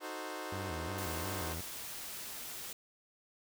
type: chord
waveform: 15% pulse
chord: D# diminished seventh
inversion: none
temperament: equal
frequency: 311.1 / 370 / 440 / 523.3 Hz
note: D#4 / F#4 / A4 / C5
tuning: 0 / 0 / 0 / 0 cents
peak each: -38 / -39 / -42 / -39 dBFS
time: 0-1.56 s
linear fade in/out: 50 ms
type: tone with vibrato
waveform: sawtooth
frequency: 88.5 Hz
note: F2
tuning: 23 cents sharp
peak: -36 dBFS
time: 0.52-1.61 s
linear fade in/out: 5 ms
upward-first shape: square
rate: 2.8 Hz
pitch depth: 140 cents each way
type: noise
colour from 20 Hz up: white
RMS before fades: -44 dBFS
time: 0.98-2.73 s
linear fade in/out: 2 ms
effects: none